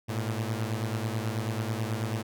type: beating tone pair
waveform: sawtooth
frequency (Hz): 107.5 / 116.7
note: A2 / A#2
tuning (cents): -40 / +2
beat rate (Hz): 9.2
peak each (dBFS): -27 / -29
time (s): 0.08-2.23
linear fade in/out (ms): 20
effects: none